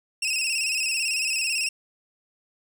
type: tone with vibrato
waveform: 20% pulse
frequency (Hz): 2641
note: E7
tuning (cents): +3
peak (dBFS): -18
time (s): 0.22-1.69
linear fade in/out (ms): 5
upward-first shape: square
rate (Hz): 18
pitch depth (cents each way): 60
effects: none